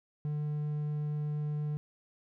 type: tone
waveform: triangle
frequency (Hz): 149.3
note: D3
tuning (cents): +29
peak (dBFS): -29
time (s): 0.25-1.77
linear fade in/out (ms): 0
effects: none

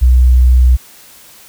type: tone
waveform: sine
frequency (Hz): 62.5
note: B1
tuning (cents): +21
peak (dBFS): -4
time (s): 0.01-0.77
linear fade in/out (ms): 20
effects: white hiss -40 dBFS RMS until 1.48 s

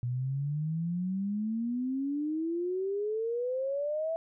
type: exponential sweep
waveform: sine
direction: up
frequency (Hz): 120 to 663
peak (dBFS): -29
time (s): 0.03-4.16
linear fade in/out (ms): 0
effects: none

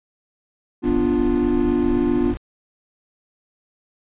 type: chord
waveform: triangle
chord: B diminished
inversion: none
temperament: equal with one note detuned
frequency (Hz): 245.9 / 293.7 / 349.2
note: B3 / D4 / F4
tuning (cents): -7 / 0 / 0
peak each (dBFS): -19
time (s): 0.82-2.35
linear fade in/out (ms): 50
type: noise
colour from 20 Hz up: brown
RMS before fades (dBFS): -29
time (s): 0.84-2.37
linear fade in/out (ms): 0
effects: resampled to 8000 Hz

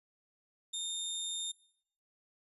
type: tone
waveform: 25% pulse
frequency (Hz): 3644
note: A#7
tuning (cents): -40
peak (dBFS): -32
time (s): 0.73-1.52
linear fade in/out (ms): 10
effects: noise-tail reverb RT60 0.7 s tail -21 dB re dry + resampled to 32000 Hz

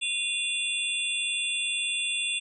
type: tone cluster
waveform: sine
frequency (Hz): 2472 / 2758 / 3469 / 8140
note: D#7 / F7 / A7 / C9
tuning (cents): -12 / -22 / -25 / -49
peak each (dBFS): -37 / -30 / -30 / -35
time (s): 0.01-2.4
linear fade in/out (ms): 20
effects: none

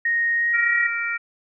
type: tone with pitch glide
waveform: sine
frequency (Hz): 1864.7 to 1902.8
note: A#6 to A#6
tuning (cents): 0 to +35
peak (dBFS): -18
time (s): 0.05-0.87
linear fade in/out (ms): 5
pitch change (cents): +35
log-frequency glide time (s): 0.35-0.74
type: harmonic tone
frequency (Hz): 466.2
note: A#4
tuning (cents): 0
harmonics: 3 / 4 / 5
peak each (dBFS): -27 / -27 / -27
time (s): 0.53-1.18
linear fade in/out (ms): 20
effects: none

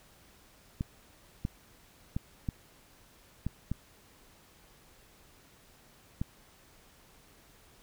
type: clicks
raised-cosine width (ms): 5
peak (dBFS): -19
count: 7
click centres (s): 0.809 / 1.451 / 2.165 / 2.488 / 3.466 / 3.716 / 6.215
effects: pink hiss -60 dBFS RMS until 7.82 s

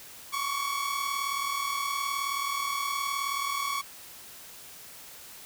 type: tone pair together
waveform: sawtooth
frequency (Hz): 1100 / 1139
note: C#6 / C#6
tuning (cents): -14 / +47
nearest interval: minor second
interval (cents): 61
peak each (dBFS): -28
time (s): 0.32-3.82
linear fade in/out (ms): 20
effects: white hiss -47 dBFS RMS until 5.45 s

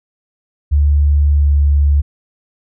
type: tone with pitch glide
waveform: sine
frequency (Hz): 72.7 to 71.91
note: D2 to D2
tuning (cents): -17 to -36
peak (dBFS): -8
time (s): 0.71-2.02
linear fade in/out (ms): 20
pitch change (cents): -19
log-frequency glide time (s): 1.37-1.48
effects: none

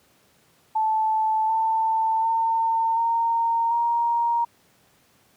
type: tone with pitch steps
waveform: sine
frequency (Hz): 875 / 890.3 / 905.9 / 921.7 / 937.8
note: A5 / A5 / A#5 / A#5 / A#5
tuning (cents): -10 / +20 / -50 / -20 / +10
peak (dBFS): -19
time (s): 0.75-4.45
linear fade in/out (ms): 10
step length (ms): 740
effects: pink hiss -60 dBFS RMS until 5.36 s + high-pass 100 Hz 12 dB/octave

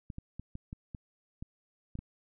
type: clicks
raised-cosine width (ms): 5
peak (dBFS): -28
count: 9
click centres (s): 0.102 / 0.184 / 0.396 / 0.554 / 0.729 / 0.948 / 1.425 / 1.954 / 1.99
effects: none

